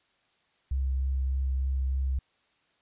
sine tone with vibrato, 66.3 Hz, C2, 23 cents sharp, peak -25 dBFS, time 0.71-2.19 s, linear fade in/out 5 ms, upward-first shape triangle, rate 3.3 Hz, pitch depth 16 cents each way, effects white hiss -69 dBFS RMS until 2.81 s + resampled to 8000 Hz

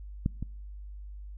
clicks, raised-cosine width 5 ms, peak -14 / -22 dBFS, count 2, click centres 0.261 / 0.426 s, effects noise-tail reverb RT60 0.7 s tail -26 dB re dry + added 50 Hz sine -40 dBFS peak until 1.37 s

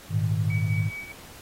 sine chord, Ab suspended second, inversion none, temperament equal, 103.83 / 116.54 / 155.56 Hz, Ab2 / Bb2 / Eb3, 0 / 0 / 0 cents, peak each -24 / -29 / -27 dBFS, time 0.09-0.91 s, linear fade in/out 50 ms
sine tone with tremolo, 2271 Hz, C#7, 41 cents sharp, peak -32 dBFS, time 0.5-1.12 s, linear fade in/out 2 ms, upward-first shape sine, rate 4.8 Hz, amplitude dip 65%
effects pink hiss -47 dBFS RMS until 1.41 s + AAC 48 kbps

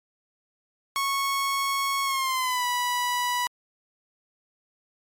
sawtooth tone with pitch glide, 1102 to 981.8 Hz, C#6 to B5, -11 to -10 cents, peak -20 dBFS, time 0.96-3.47 s, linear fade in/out 0 ms, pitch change -199 cents, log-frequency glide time 2.04-2.65 s, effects MP3 64 kbps

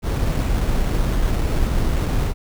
brown noise with sample-and-hold, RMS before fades -19 dBFS, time 0.02-2.34 s, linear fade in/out 50 ms, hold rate 4900 Hz, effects none

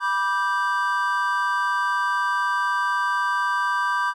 triangle chord, G major, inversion first, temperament just, 980 / 1176 / 1568 Hz, B5 / D6 / G6, -14 / +2 / 0 cents, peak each -23 dBFS, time 0-4.14 s, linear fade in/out 50 ms, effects none

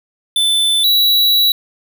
square tone pair in turn, 3520 / 3918 Hz, A7 / B7, 0 / -15 cents, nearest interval major second, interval 185 cents, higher second, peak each -12 / -10 dBFS, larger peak second, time 0.36-0.84 / 0.84-1.52 s, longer second, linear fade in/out 2 ms, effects none

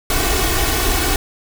pink noise with comb filter, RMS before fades -17 dBFS, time 0.1-1.16 s, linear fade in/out 2 ms, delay 2.7 ms, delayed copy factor +0.85, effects none

